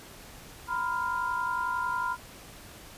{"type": "tone cluster", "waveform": "sine", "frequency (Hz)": [963, 1014, 1401], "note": ["B5", "B5", "F6"], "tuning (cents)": [-44, 45, 5], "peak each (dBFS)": [-33, -31, -32], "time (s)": [0.67, 2.17], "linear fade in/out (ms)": 50, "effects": ["pink hiss -48 dBFS RMS until 2.97 s", "resampled to 32000 Hz"]}